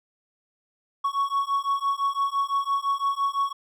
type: beating tone pair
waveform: triangle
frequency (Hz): 1108.7 / 1114.6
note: C#6 / C#6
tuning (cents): 0 / +9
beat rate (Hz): 5.9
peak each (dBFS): -24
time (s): 1.04-3.53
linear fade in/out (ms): 10
effects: none